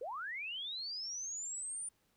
sine linear sweep, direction up, 440 to 9330 Hz, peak -39 dBFS, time 0.01-1.89 s, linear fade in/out 5 ms, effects pink hiss -75 dBFS RMS until 2.16 s

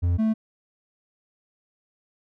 triangle tone pair in turn, 87.31 / 220 Hz, F2 / A3, 0 / 0 cents, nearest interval octave + major third, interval 1600 cents, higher second, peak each -17 dBFS, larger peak neither, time 0.02-0.18 / 0.18-0.34 s, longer neither, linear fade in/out 20 ms, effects none

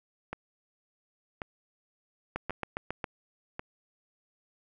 two click trains, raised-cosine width 0.5 ms, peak -20 / -17 dBFS, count 4 / 6, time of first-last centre 0.33-3.594 / 2.36-3.042 s, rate 0.919 / 7.33 Hz, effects none

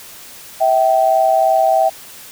sine tone pair together, 650 / 773 Hz, E5 / G5, -24 / -24 cents, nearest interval minor third, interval 300 cents, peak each -13 dBFS, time 0.6-1.9 s, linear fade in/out 20 ms, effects white hiss -37 dBFS RMS until 2.31 s

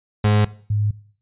35% pulse / sine tone pair in turn, 104.9 / 104.52 Hz, G#2 / G#2, +18 / +12 cents, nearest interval unison, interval 6 cents, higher first, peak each -12 / -17 dBFS, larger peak first, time 0.24-0.45 / 0.7-0.91 s, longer neither, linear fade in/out 5 ms, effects noise-tail reverb RT60 0.5 s tail -19 dB re dry + resampled to 8000 Hz

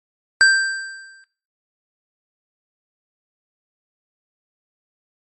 square tone with exponential decay, 1572 Hz, G6, 4 cents sharp, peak -8 dBFS, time 0.41-1.24 s, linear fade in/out 0 ms, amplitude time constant 180 ms, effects noise-tail reverb RT60 0.4 s tail -19 dB re dry + MP3 32 kbps

